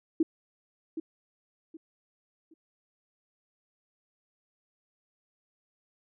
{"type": "tone with echo", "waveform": "sine", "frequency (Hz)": 322.3, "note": "E4", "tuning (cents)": -39, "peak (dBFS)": -20, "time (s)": [0.2, 0.23], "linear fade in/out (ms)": 5, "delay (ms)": 770, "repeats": 3, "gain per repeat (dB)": -11, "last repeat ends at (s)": 2.54, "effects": []}